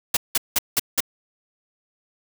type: noise bursts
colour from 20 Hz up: white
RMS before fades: -19 dBFS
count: 5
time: 0.14-1.005 s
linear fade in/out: 5 ms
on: 29 ms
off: 180 ms
effects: none